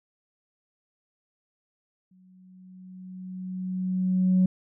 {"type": "tone with exponential growth", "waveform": "sine", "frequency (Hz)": 185, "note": "F#3", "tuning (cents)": 0, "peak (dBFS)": -15, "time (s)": [2.11, 4.46], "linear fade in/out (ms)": 5, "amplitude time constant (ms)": 510, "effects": ["tanh soft clip ceiling -14 dBFS"]}